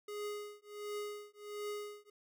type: tone with tremolo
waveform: square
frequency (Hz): 415.3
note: G#4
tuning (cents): 0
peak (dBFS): -38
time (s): 0.08-2.1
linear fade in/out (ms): 5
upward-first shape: triangle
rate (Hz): 1.4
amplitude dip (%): 100
effects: none